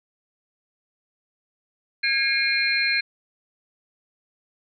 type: tone cluster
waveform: sine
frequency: 1638 / 2152 / 2413 / 4159 Hz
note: G#6 / C7 / D7 / C8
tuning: -24 / +48 / +46 / -11 cents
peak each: -25 dBFS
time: 2.03-3.01 s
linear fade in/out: 10 ms
effects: none